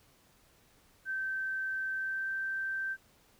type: tone with pitch glide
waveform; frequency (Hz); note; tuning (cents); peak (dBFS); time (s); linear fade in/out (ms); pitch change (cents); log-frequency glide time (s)
sine; 1550 to 1561.7; G6 to G6; -20 to -7; -32; 1.05-2.97; 50; +13; 1.94-2.3
effects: pink hiss -65 dBFS RMS until 3.39 s